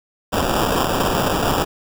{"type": "noise with sample-and-hold", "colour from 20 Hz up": "white", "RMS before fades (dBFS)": -19, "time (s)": [0.32, 1.65], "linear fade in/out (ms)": 20, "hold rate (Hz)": 2100, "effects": []}